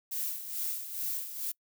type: noise with tremolo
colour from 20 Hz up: violet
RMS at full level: -33 dBFS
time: 0.11-1.52 s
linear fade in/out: 10 ms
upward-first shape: sine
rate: 2.3 Hz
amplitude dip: 65%
effects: noise-tail reverb RT60 0.1 s tail -26 dB re dry